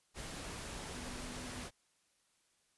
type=tone in noise; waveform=sine; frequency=248 Hz; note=B3; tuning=7 cents sharp; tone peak=-50 dBFS; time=0.94-1.67 s; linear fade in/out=50 ms; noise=pink; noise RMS=-45 dBFS; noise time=0.14-1.71 s; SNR=-8 dB; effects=white hiss -75 dBFS RMS until 2.77 s + resampled to 24000 Hz